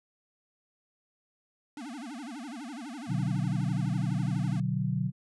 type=tone with vibrato; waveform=square; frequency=261.6 Hz; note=C4; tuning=in tune; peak=-39 dBFS; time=1.77-4.6 s; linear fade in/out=2 ms; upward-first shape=sine; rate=12 Hz; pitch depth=270 cents each way
type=chord; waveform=sine; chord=B minor; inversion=none; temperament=just; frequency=123.47 / 148.16 / 185.21 Hz; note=B2 / D3 / F#3; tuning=0 / +16 / +2 cents; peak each=-31 dBFS; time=3.07-5.12 s; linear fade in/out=50 ms
effects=resampled to 24000 Hz